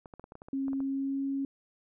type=clicks; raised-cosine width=1 ms; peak=-32 dBFS; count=11; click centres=0.058 / 0.138 / 0.196 / 0.241 / 0.321 / 0.354 / 0.419 / 0.485 / 0.682 / 0.732 / 0.804 s
type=tone with pitch glide; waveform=sine; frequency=271 to 274.1 Hz; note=C#4 to C#4; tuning=-39 to -19 cents; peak=-29 dBFS; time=0.53-1.45 s; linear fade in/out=2 ms; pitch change=+20 cents; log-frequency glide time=0.81-1.23 s
effects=none